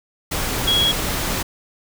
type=tone in noise; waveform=sine; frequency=3322 Hz; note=G#7; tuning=in tune; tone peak=-15 dBFS; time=0.67-0.92 s; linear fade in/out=10 ms; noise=pink; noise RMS=-23 dBFS; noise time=0.31-1.43 s; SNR=+5 dB; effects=none